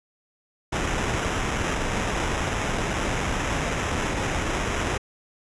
pink noise with sample-and-hold, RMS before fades -26 dBFS, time 0.72-4.98 s, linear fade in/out 10 ms, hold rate 4410 Hz, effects resampled to 22050 Hz

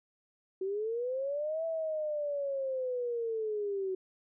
sine linear two-way sweep, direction up then down, 371.8 to 659.3 to 371.8 Hz, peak -31 dBFS, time 0.61-3.95 s, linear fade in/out 5 ms, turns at 1.65 s, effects none

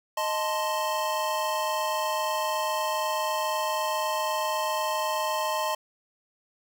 square chord, A diminished, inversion second, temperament equal, 622.3 / 880 / 1046.5 Hz, Eb5 / A5 / C6, 0 / 0 / 0 cents, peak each -31 dBFS, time 0.17-5.75 s, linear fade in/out 5 ms, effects none

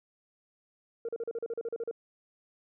sine tone bursts, 461.8 Hz, A#4, 16 cents flat, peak -30 dBFS, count 12, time 1.05-1.912 s, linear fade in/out 2 ms, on 37 ms, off 38 ms, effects tanh soft clip ceiling -28 dBFS

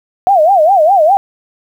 sine tone with vibrato, 698.5 Hz, F5, in tune, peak -5 dBFS, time 0.27-1.17 s, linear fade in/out 0 ms, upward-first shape sine, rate 4.9 Hz, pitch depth 250 cents each way, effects 7-bit

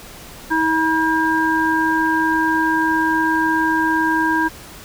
harmonic tone, 320.6 Hz, E4, 48 cents flat, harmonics 1 / 3 / 5, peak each -19 / -19 / -19 dBFS, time 0.5-4.49 s, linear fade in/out 20 ms, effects pink hiss -38 dBFS RMS until 4.84 s

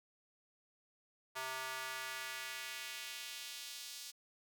square tone with high-pass filter sweep, 130.81 Hz, C3, in tune, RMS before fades -45 dBFS, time 1.35-4.12 s, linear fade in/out 20 ms, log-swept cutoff 1000 to 4600 Hz, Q 1.2, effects none

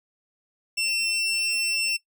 20% pulse tone, 2699 Hz, E7, 40 cents sharp, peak -19 dBFS, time 0.77-1.97 s, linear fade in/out 10 ms, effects noise-tail reverb RT60 0.1 s tail -18 dB re dry

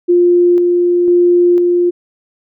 sine tone with tremolo, 351.5 Hz, F4, 11 cents sharp, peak -6 dBFS, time 0.08-1.91 s, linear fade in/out 20 ms, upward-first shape square, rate 1 Hz, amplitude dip 25%, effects none

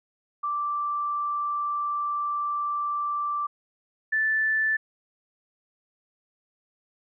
sine tone pair in turn, 1172 / 1756 Hz, D6 / A6, -4 / -4 cents, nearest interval perfect fifth, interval 700 cents, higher second, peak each -25 / -21 dBFS, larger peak second, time 0.43-3.47 / 4.12-4.77 s, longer first, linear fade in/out 10 ms, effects none

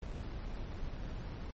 brown noise with sample-and-hold, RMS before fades -41 dBFS, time 0.02-1.51 s, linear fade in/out 5 ms, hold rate 3150 Hz, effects low-pass 6000 Hz 12 dB/octave + MP3 32 kbps

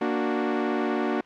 sawtooth chord, Bb augmented, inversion none, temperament equal, 233.1 / 293.7 / 370 Hz, Bb3 / D4 / F#4, 0 / 0 / 0 cents, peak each -24 dBFS, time 0.01-1.21 s, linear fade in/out 5 ms, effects white hiss -52 dBFS RMS until 1.25 s + low-pass 2000 Hz 12 dB/octave

